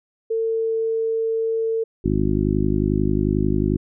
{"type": "tone", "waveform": "sine", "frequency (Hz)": 449.7, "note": "A4", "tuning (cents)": 38, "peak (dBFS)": -19, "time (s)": [0.3, 1.84], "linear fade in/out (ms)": 10}
{"type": "harmonic tone", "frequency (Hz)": 51.2, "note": "G#1", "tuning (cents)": -24, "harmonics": [1, 2, 3, 4, 5, 6, 7], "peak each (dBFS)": [-25, -25, -25, -25, -25, -25, -25], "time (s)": [2.04, 3.77], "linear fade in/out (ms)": 10}
{"effects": []}